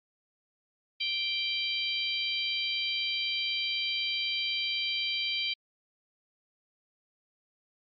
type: harmonic tone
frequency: 784 Hz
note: G5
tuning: in tune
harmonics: 3 / 4 / 5 / 6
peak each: -34 / -32 / -36 / -37 dBFS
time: 1-5.54 s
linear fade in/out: 10 ms
effects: Opus 32 kbps